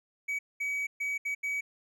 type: tone bursts at uneven times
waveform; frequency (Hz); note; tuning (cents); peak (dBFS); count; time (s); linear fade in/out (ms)
triangle; 2271; C#7; +41; -28; 5; 0.28-0.39 / 0.6-0.87 / 1-1.18 / 1.25-1.35 / 1.43-1.61; 10
effects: none